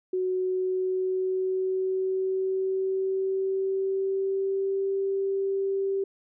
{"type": "tone with pitch glide", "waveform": "sine", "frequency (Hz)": [370, 390.4], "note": ["F#4", "G4"], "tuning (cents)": [0, -7], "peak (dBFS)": -24, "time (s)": [0.13, 6.04], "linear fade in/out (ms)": 5, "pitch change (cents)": 93, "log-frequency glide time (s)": [0.31, 4.9], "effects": []}